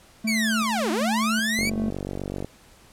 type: tone with tremolo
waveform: triangle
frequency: 220 Hz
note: A3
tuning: in tune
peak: -21 dBFS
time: 0.24-1.9 s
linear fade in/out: 10 ms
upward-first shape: square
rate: 1.3 Hz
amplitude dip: 35%
type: linear two-way sweep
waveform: sawtooth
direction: down then up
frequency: 2349 to 293.7 to 2349 Hz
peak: -20 dBFS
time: 0.27-1.7 s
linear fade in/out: 10 ms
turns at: 0.91 s
type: click train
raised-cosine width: 2 ms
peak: -17 dBFS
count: 42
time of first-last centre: 1.59-2.446 s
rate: 47.9 Hz
effects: pink hiss -53 dBFS RMS until 2.92 s + low-pass 12000 Hz 12 dB/octave